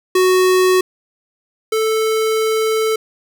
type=tone pair in turn; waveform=square; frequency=370 / 440 Hz; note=F#4 / A4; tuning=0 / 0 cents; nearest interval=minor third; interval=300 cents; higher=second; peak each=-11 / -15 dBFS; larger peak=first; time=0.15-0.81 / 1.72-2.96 s; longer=second; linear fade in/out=5 ms; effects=none